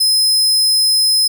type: tone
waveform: sawtooth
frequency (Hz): 5100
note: D#8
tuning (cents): +42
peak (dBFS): -8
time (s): 0-1.28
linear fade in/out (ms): 10
effects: none